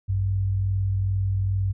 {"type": "tone pair together", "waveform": "sine", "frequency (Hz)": [54.48, 96.9], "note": ["A1", "G2"], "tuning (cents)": [-16, -20], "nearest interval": "minor seventh", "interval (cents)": 996, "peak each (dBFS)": [-31, -21], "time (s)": [0.08, 1.73], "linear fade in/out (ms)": 20, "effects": []}